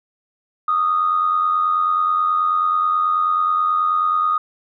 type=tone with amplitude modulation; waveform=sine; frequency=1239 Hz; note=D#6; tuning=8 cents flat; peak=-12 dBFS; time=0.68-4.38 s; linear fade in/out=5 ms; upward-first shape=sine; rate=89.3 Hz; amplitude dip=55%; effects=tanh soft clip ceiling -8 dBFS